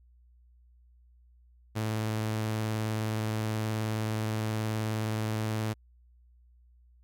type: tone with vibrato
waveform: sawtooth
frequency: 109.2 Hz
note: A2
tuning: 13 cents flat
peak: -25 dBFS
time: 1.75-5.74 s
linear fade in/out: 20 ms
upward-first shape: sine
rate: 19 Hz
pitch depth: 20 cents each way
effects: added 60 Hz sine -57 dBFS peak until 7.03 s